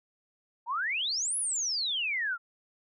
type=exponential two-way sweep; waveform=sine; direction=up then down; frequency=883 to 10750 to 1327 Hz; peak=-28 dBFS; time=0.66-2.38 s; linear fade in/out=50 ms; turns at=1.37 s; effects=none